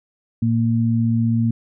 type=tone pair together; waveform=sine; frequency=114.67 / 230 Hz; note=A#2 / A#3; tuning=-28 / -23 cents; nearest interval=octave; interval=1205 cents; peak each=-18 dBFS; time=0.42-1.51 s; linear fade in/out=5 ms; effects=none